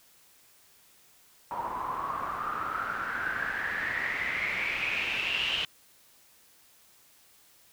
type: noise with low-pass filter sweep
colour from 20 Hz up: white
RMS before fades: -32 dBFS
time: 1.51-5.65 s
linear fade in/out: 2 ms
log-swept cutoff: 940 to 3000 Hz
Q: 9
effects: white hiss -60 dBFS RMS until 7.72 s